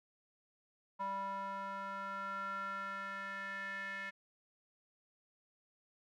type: tone with band-pass filter sweep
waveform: square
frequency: 196 Hz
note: G3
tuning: in tune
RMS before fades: -42 dBFS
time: 0.99-4.11 s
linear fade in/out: 20 ms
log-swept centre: 1000 to 1900 Hz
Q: 5.5
effects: none